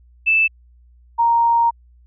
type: tone pair in turn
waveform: sine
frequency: 2637 / 932.3 Hz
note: E7 / A#5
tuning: 0 / 0 cents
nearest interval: octave + tritone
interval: 1800 cents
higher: first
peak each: -12 dBFS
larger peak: neither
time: 0.26-0.48 / 1.18-1.71 s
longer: second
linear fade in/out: 20 ms
effects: added 60 Hz sine -47 dBFS peak until 2.06 s